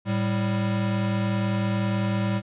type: tone pair together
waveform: square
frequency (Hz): 110 / 196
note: A2 / G3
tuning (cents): 0 / 0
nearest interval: minor seventh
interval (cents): 1000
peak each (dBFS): -26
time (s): 0.05-2.42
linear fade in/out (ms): 50
effects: resampled to 8000 Hz